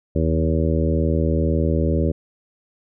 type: harmonic tone with a mistuned harmonic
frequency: 80 Hz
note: D#2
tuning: 49 cents sharp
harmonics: 1 / 2 / 3 / 4 / 5 / 6 / 7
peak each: -20 / -23 / -25 / -26 / -27 / -28 / -28 dBFS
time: 0.15-2.12 s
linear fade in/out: 10 ms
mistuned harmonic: 1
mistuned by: -43 cents
effects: none